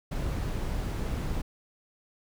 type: noise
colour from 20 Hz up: brown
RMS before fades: -31 dBFS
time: 0.11-1.42 s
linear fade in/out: 10 ms
effects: none